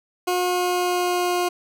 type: tone with pitch glide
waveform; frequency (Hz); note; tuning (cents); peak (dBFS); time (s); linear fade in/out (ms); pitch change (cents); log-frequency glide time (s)
20% pulse; 360 to 355.7; F#4 to F4; -47 to +32; -15; 0.27-1.49; 10; -21; 0.4-1.38
effects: none